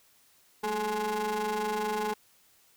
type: ring-modulated tone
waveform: 35% pulse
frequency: 208.2 Hz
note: G#3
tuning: 5 cents sharp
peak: -24 dBFS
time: 0.63-2.14 s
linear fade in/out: 10 ms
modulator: 637 Hz
effects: white hiss -63 dBFS RMS until 2.76 s